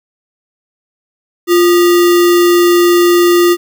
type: tone with sample-and-hold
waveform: sine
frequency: 349.2 Hz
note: F4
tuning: in tune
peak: -5 dBFS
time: 1.47-3.57 s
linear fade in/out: 50 ms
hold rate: 1575 Hz
effects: none